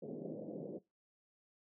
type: band-pass noise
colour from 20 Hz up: white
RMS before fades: -45 dBFS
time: 0.02-0.79 s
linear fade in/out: 10 ms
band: 140 to 560 Hz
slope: 48 dB/octave
effects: noise-tail reverb RT60 0.2 s tail -19 dB re dry